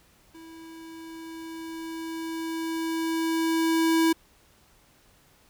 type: tone with level ramp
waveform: square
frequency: 326.4 Hz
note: E4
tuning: 17 cents flat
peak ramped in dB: -45 to -19 dBFS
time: 0.34-4.13 s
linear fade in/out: 10 ms
effects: pink hiss -60 dBFS RMS until 5.49 s